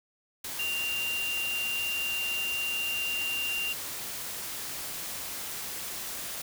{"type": "tone in noise", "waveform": "sine", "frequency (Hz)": 2781, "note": "F7", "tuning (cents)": -8, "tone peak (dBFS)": -29, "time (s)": [0.59, 3.73], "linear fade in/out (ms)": 5, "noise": "white", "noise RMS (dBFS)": -37, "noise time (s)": [0.44, 6.42], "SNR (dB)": 5, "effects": []}